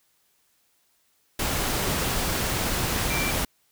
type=tone in noise; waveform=sine; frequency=2349 Hz; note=D7; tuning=in tune; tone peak=-29 dBFS; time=3.1-3.31 s; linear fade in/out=5 ms; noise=pink; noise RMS=-26 dBFS; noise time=1.39-3.45 s; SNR=-6 dB; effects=white hiss -67 dBFS RMS until 3.71 s